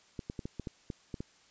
clicks, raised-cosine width 3 ms, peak -24 dBFS, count 9, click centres 0.192 / 0.299 / 0.392 / 0.455 / 0.597 / 0.672 / 0.902 / 1.142 / 1.205 s, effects white hiss -63 dBFS RMS until 1.5 s + resampled to 16000 Hz

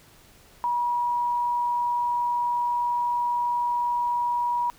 sine tone, 963 Hz, B5, 44 cents flat, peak -22 dBFS, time 0.64-4.7 s, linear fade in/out 0 ms, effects pink hiss -54 dBFS RMS until 4.78 s

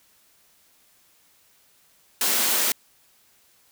white high-pass noise, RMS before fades -22 dBFS, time 2.21-2.72 s, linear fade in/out 2 ms, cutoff 200 Hz, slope 96 dB/octave, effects white hiss -60 dBFS RMS until 3.71 s

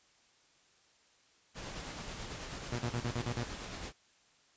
pink noise with tremolo, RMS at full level -42 dBFS, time 1.54-3.93 s, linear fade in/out 50 ms, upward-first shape sine, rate 9.2 Hz, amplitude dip 30%
sawtooth tone bursts, 120 Hz, B2, 49 cents flat, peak -29 dBFS, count 7, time 2.72-3.434 s, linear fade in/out 5 ms, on 66 ms, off 42 ms
effects white hiss -67 dBFS RMS until 4.56 s + resampled to 16000 Hz

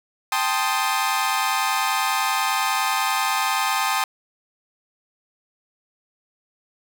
sawtooth chord, A half-diminished seventh, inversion third, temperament equal with one note detuned, 789.9 / 880 / 1046.5 / 1244.5 Hz, G5 / A5 / C6 / Eb6, +13 / 0 / 0 / 0 cents, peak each -22 dBFS, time 0.32-4.04 s, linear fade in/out 2 ms, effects none

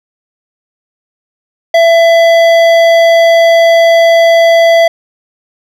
sine tone with hard clipping, 668 Hz, E5, 23 cents sharp, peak -5 dBFS, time 1.74-4.88 s, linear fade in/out 5 ms, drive 12 dB, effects none

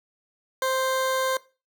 20% pulse tone, 523.3 Hz, C5, in tune, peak -18 dBFS, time 0.62-1.37 s, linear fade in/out 2 ms, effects noise-tail reverb RT60 0.3 s tail -19 dB re dry

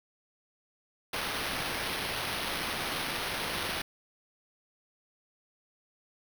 white noise with sample-and-hold, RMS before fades -34 dBFS, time 1.13-3.82 s, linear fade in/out 5 ms, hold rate 7350 Hz, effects none

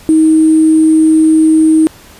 sine tone with sample-and-hold, 315.9 Hz, D#4, 26 cents sharp, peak -4 dBFS, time 0.09-1.87 s, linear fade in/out 0 ms, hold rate 8820 Hz, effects pink hiss -38 dBFS RMS until 2.19 s + resampled to 32000 Hz

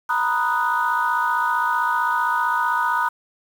sine chord, B major seventh, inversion third, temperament equal, 932.3 / 987.8 / 1244.5 / 1480 Hz, A#5 / B5 / D#6 / F#6, 0 / 0 / 0 / 0 cents, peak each -23 dBFS, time 0.09-3.09 s, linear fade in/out 10 ms, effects tanh soft clip ceiling -10 dBFS + 7-bit

